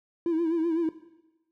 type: tone with vibrato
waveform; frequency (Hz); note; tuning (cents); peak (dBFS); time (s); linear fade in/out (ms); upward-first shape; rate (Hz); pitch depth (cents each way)
triangle; 330; E4; +2; -20; 0.26-0.89; 2; sine; 7.9; 76
effects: noise-tail reverb RT60 1.0 s tail -17 dB re dry + tanh soft clip ceiling -19 dBFS